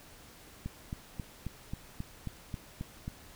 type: click train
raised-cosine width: 5 ms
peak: -24 dBFS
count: 10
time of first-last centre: 0.66-3.079 s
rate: 3.72 Hz
effects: pink hiss -54 dBFS RMS until 3.35 s